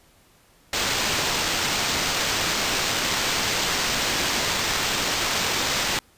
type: noise with sample-and-hold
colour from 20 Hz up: blue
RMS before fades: -24 dBFS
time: 0.73-5.99 s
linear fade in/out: 2 ms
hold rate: 11025 Hz
effects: pink hiss -57 dBFS RMS until 6.17 s + resampled to 32000 Hz